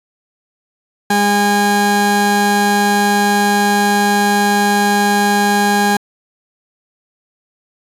30% pulse tone pair together, 204.1 / 816.4 Hz, G#3 / G#5, -30 / -30 cents, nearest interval 2 octaves, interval 2400 cents, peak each -12 dBFS, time 1.1-5.97 s, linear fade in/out 5 ms, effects resampled to 32000 Hz

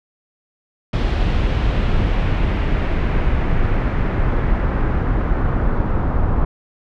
brown noise with low-pass filter sweep, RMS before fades -17 dBFS, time 0.93-6.45 s, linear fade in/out 5 ms, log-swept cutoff 3600 to 1200 Hz, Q 1.4, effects none

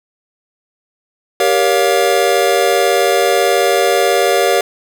square chord, G half-diminished seventh, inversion none, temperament just, 392 / 470.4 / 564.5 / 705.6 Hz, G4 / Bb4 / Db5 / F5, 0 / +16 / +31 / +18 cents, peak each -17 dBFS, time 1.4-4.61 s, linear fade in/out 2 ms, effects none

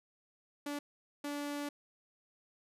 sawtooth tone bursts at uneven times, 289.4 Hz, D4, 25 cents flat, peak -33 dBFS, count 2, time 0.66-0.79 / 1.24-1.69 s, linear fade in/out 5 ms, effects resampled to 32000 Hz

